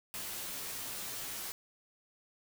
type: noise with comb filter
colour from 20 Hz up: white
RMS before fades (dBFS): -41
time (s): 0.14-1.52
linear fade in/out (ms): 0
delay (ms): 13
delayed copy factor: -0.75
effects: none